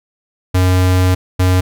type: tone bursts at uneven times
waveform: square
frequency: 91.9 Hz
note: F#2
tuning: 11 cents flat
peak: -10 dBFS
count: 2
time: 0.54-1.15 / 1.39-1.61 s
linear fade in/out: 10 ms
effects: none